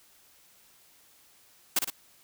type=noise with echo; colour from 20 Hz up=white; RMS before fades=-24 dBFS; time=1.76-1.79 s; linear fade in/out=5 ms; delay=56 ms; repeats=2; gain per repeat=-5 dB; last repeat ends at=1.902 s; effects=white hiss -60 dBFS RMS until 2.23 s